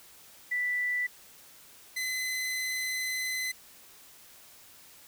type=tone pair in turn; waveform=sine / sawtooth; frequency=1975.5 / 2029 Hz; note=B6 / B6; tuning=0 / +46 cents; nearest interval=unison; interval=46 cents; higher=second; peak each=-27 dBFS; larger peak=neither; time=0.51-1.07 / 1.96-3.52 s; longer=second; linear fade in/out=10 ms; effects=white hiss -54 dBFS RMS until 5.07 s